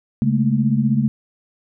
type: tone cluster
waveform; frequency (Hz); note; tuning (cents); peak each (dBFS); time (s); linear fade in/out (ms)
sine; 137.1 / 211.6 / 227.2; C#3 / G#3 / A#3; -19 / +33 / -44; -19; 0.22-1.08; 0
effects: none